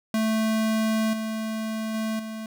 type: tone with level steps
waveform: square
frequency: 220 Hz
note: A3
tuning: in tune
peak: -22 / -28 / -26 / -33 dBFS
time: 0.14-2.46 s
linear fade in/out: 2 ms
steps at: 1.13 / 1.94 / 2.19 s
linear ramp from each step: 5 ms
effects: none